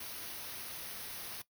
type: band-stop noise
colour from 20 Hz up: white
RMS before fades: -44 dBFS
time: 0-1.42 s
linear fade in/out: 5 ms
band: 6300 to 8800 Hz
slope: 96 dB/octave
effects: noise-tail reverb RT60 0.1 s tail -17 dB re dry